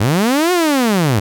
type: linear two-way sweep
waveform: sawtooth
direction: up then down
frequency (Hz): 91.5 to 368.4 to 94.4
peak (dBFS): -8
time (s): 0-1.2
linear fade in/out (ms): 10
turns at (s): 0.52
effects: none